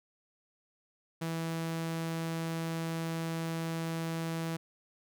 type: tone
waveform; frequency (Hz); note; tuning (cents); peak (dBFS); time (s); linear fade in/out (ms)
sawtooth; 164.1; E3; -8; -29; 1.21-4.57; 10
effects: none